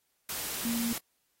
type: tone in noise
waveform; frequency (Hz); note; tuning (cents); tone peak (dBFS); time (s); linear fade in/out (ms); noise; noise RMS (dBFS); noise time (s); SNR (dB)
sine; 233.1; A#3; 0; -29; 0.65-0.93; 2; white; -36; 0.29-0.98; +4
effects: white hiss -75 dBFS RMS until 1.4 s + AAC 48 kbps